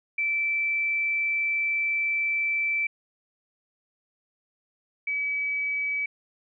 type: tone pair in turn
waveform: sine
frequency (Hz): 2327 / 2286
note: D7 / D7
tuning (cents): -17 / -47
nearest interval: unison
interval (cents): 30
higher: first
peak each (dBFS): -23 / -25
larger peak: first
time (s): 0.18-2.87 / 5.07-6.06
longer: first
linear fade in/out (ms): 5
effects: none